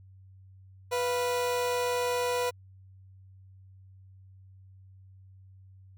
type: tone pair together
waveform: 30% pulse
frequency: 492.2 / 695.6 Hz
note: B4 / F5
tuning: -6 / -7 cents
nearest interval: tritone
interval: 599 cents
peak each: -24 / -35 dBFS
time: 0.91-2.51 s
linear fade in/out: 20 ms
effects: added 95 Hz sine -50 dBFS peak until 5.97 s + MP3 96 kbps